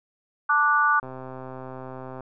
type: chord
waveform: sine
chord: D major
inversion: second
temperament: just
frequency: 881 / 1174.7 / 1468.3 Hz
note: A5 / D6 / F#6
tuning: +2 / 0 / -14 cents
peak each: -26 / -20 / -21 dBFS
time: 0.49-1 s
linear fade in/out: 10 ms
type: click train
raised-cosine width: 1 ms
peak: -24 dBFS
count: 154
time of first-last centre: 1.03-2.207 s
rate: 130 Hz
effects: none